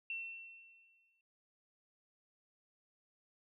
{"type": "tone with exponential decay", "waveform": "sine", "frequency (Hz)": 2702, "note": "E7", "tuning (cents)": 42, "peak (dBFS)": -37, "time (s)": [0.1, 1.21], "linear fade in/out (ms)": 2, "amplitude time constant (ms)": 240, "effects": []}